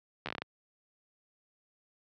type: slowing click train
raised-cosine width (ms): 0.3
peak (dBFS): -19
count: 8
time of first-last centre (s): 0.26-0.42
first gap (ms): 12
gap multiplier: 1.21
effects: high-pass 100 Hz 12 dB/octave + low-pass 5000 Hz 12 dB/octave

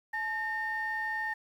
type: tone pair together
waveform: sine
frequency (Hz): 861.3 / 1825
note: A5 / A#6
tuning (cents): -37 / -37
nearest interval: octave + minor second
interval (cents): 1300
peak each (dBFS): -35 / -31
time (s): 0.13-1.34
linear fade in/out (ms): 10
effects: tanh soft clip ceiling -25 dBFS + 10-bit

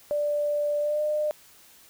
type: tone with pitch glide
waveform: sine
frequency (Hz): 588 to 603.5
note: D5 to D5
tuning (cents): +2 to +47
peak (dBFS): -23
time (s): 0.11-1.31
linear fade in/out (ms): 0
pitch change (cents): +45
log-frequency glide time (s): 0.8-1.02
effects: white hiss -54 dBFS RMS until 1.89 s

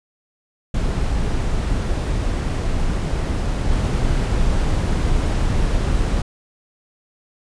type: noise with level steps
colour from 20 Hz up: brown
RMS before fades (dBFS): -20 / -18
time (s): 0.74-6.22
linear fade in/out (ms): 5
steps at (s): 3.71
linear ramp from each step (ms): 2
effects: resampled to 22050 Hz

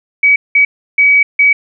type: tone bursts at uneven times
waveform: sine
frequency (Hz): 2272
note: C#7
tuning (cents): +42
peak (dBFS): -5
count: 4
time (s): 0.23-0.36 / 0.55-0.65 / 0.98-1.23 / 1.39-1.53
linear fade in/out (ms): 5
effects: none

